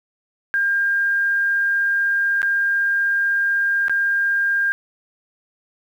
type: tone with dropouts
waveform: sine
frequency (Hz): 1604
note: G6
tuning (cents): +39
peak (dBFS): -16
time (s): 0.54-4.72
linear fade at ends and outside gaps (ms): 0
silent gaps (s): 2.418-2.429 / 3.882-3.896
effects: 8-bit